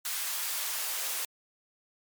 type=noise with high-pass filter sweep; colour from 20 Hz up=white; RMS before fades=-33 dBFS; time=0.05-1.25 s; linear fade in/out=2 ms; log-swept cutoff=1100 to 550 Hz; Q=0.72; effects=MP3 96 kbps